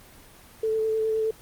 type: tone with vibrato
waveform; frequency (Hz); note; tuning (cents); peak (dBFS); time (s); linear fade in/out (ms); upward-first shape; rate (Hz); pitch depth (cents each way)
sine; 440; A4; 0; -22; 0.63-1.31; 5; sine; 9.6; 14
effects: pink hiss -50 dBFS RMS until 1.41 s + Opus 24 kbps